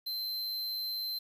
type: tone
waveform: square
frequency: 4102 Hz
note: C8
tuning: 35 cents flat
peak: -34 dBFS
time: 0.06-1.19 s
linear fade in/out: 10 ms
effects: 10-bit